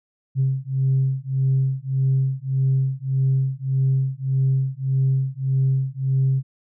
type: beating tone pair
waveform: sine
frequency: 132.6 / 134.3 Hz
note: C3 / C3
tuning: +23 / +46 cents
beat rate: 1.7 Hz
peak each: -20 dBFS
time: 0.35-6.43 s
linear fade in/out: 50 ms
effects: tanh soft clip ceiling -12 dBFS